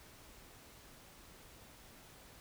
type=silence; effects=pink hiss -58 dBFS RMS until 2.4 s